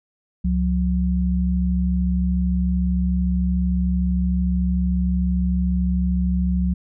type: tone pair together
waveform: sine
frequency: 67.91 / 181.3 Hz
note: C#2 / F#3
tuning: -35 / -35 cents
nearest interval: octave + perfect fourth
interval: 1700 cents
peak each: -20 dBFS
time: 0.44-6.74 s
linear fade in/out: 10 ms
effects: none